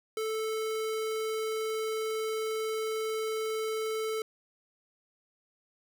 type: tone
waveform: square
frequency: 438.9 Hz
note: A4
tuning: 4 cents flat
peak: -31 dBFS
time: 0.17-4.22 s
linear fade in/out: 2 ms
effects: none